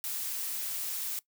blue noise, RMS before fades -35 dBFS, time 0.04-1.19 s, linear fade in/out 0 ms, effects noise-tail reverb RT60 0.1 s tail -20 dB re dry

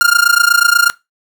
45% pulse tone with amplitude modulation, 1406 Hz, F6, 11 cents sharp, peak -4 dBFS, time 0.01-0.9 s, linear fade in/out 0 ms, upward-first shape sine, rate 28.2 Hz, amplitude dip 95%, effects noise-tail reverb RT60 0.2 s tail -20 dB re dry

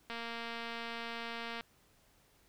click train, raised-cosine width 0.3 ms, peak -26 dBFS, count 351, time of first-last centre 0.1-1.609 s, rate 232 Hz, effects pink hiss -68 dBFS RMS until 2.48 s

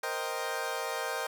20% pulse chord, C minor seventh, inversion third, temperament equal, 466.2 / 523.3 / 622.3 / 784 Hz, Bb4 / C5 / Eb5 / G5, 0 / 0 / 0 / 0 cents, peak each -33 dBFS, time 0.03-1.27 s, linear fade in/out 5 ms, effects none

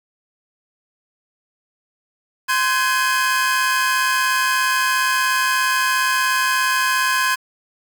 45% pulse tone cluster, 1040 / 1534 / 1671 / 2525 Hz, C6 / G6 / G#6 / D#7, -11 / -38 / +10 / +25 cents, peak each -20 / -23 / -21 / -26 dBFS, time 2.48-7.36 s, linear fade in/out 20 ms, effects 7-bit

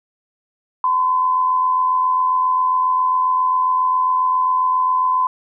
sine tone with amplitude modulation, 1019 Hz, C6, 46 cents flat, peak -12 dBFS, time 0.84-5.27 s, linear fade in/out 2 ms, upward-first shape sine, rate 87.4 Hz, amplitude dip 40%, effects none

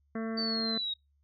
harmonic tone, 224.2 Hz, A3, 33 cents sharp, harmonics 1 / 2 / 3 / 5 / 6 / 7 / 8 / 9, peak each -33 / -39 / -43 / -47 / -49 / -50 / -51 / -52 dBFS, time 0.15-0.78 s, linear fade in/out 5 ms
sine exponential sweep, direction down, 4610 to 3766 Hz, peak -31 dBFS, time 0.37-0.94 s, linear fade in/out 10 ms
effects noise-tail reverb RT60 0.2 s tail -26 dB re dry + added 71 Hz sine -67 dBFS peak until 1.23 s

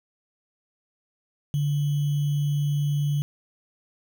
sine tone with sample-and-hold, 145.1 Hz, D3, 21 cents flat, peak -21 dBFS, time 1.54-3.22 s, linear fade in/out 0 ms, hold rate 3150 Hz, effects none

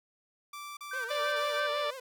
sawtooth tone bursts, 1169 Hz, D6, 8 cents flat, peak -37 dBFS, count 4, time 0.53-1.601 s, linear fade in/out 5 ms, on 240 ms, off 37 ms
sine tone with tremolo, 1548 Hz, G6, 22 cents flat, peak -32 dBFS, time 0.91-1.67 s, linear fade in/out 5 ms, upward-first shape sine, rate 3.1 Hz, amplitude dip 90%
sawtooth tone with vibrato, 493.9 Hz, B4, in tune, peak -37 dBFS, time 0.93-2 s, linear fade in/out 5 ms, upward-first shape triangle, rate 6.1 Hz, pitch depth 180 cents each way
harmonic tone, 587.3 Hz, D5, in tune, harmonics 1 / 2 / 3 / 4 / 5 / 6 / 7 / 8 / 9, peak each -32 / -34 / -42 / -42 / -44 / -40 / -48 / -51 / -52 dBFS, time 1.1-1.91 s, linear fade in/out 10 ms
effects none

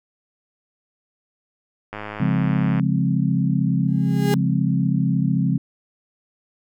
click train, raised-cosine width 0.5 ms, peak -16 dBFS, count 92, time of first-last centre 1.93-2.797 s, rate 105 Hz
sine chord, Db major seventh, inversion none, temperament equal, 138.59 / 174.61 / 207.7 / 261.6 Hz, Db3 / F3 / Ab3 / C4, 0 / 0 / 0 / 0 cents, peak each -21 / -21 / -24 / -25 dBFS, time 2.2-5.58 s, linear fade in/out 5 ms
35% pulse tone with exponential growth, 409.1 Hz, G#4, 26 cents flat, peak -16 dBFS, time 3.88-4.34 s, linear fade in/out 0 ms, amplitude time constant 100 ms
effects none

